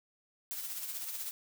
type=noise with tremolo; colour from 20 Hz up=blue; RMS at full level=-38 dBFS; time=0.51-1.31 s; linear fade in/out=0 ms; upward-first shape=sine; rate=16 Hz; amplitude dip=45%; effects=none